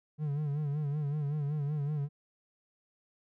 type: tone with vibrato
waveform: triangle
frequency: 146.83 Hz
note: D3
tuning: in tune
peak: -28 dBFS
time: 0.18-2.09 s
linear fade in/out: 50 ms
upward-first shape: sine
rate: 5.3 Hz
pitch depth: 78 cents each way
effects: none